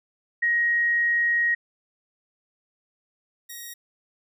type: tone pair in turn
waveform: sine / 5% pulse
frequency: 1885 / 1885 Hz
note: A#6 / A#6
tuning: +19 / +19 cents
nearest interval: unison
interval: 0 cents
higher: neither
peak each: -19 / -26 dBFS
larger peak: first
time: 0.42-1.55 / 3.49-3.74 s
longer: first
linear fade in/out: 10 ms
effects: none